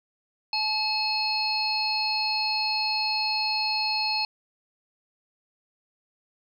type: harmonic tone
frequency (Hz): 860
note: A5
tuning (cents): -40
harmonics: 1 / 3 / 5 / 6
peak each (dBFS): -30 / -31 / -26 / -34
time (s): 0.53-4.25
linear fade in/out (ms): 2
effects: 10-bit